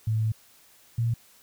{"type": "tone pair in turn", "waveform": "sine", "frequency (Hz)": [110, 116.33], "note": ["A2", "A#2"], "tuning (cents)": [0, -3], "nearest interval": "minor second", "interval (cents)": 97, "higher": "second", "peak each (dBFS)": -22, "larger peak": "neither", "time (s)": [[0.07, 0.32], [0.98, 1.14]], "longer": "first", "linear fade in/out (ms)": 5, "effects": ["white hiss -57 dBFS RMS until 1.42 s"]}